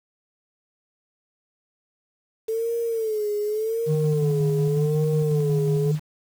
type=tone with vibrato; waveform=sine; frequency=440 Hz; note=A4; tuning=in tune; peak=-22 dBFS; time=2.48-5.92 s; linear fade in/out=10 ms; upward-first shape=sine; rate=0.86 Hz; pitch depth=100 cents each way
type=tone with tremolo; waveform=sine; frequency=152.2 Hz; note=D#3; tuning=38 cents flat; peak=-18 dBFS; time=3.86-6 s; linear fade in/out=50 ms; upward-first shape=square; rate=5.5 Hz; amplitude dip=25%
effects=tanh soft clip ceiling -13 dBFS + 7-bit